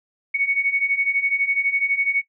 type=beating tone pair; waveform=sine; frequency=2217 / 2229 Hz; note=C#7 / C#7; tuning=0 / +9 cents; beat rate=12 Hz; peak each=-23 / -20 dBFS; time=0.34-2.22 s; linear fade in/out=10 ms; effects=noise-tail reverb RT60 0.1 s tail -18 dB re dry